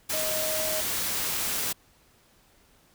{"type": "tone in noise", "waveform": "sine", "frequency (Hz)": 626, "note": "D#5", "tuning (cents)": 10, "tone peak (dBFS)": -31, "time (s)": [0.13, 0.81], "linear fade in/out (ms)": 10, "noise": "white", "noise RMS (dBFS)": -29, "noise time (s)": [0.09, 1.73], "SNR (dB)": -5, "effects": ["pink hiss -61 dBFS RMS until 2.94 s"]}